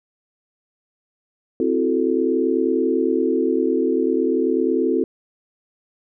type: chord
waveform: sine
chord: F# half-diminished seventh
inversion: second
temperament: equal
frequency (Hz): 261.6 / 329.6 / 370 / 440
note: C4 / E4 / F#4 / A4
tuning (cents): 0 / 0 / 0 / 0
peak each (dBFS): -22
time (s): 1.6-5.04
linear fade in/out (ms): 2
effects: none